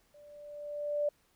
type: tone with level ramp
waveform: sine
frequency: 587.3 Hz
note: D5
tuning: in tune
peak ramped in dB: -54 to -26 dBFS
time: 0.14-1.09 s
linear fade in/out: 5 ms
effects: pink hiss -70 dBFS RMS until 1.35 s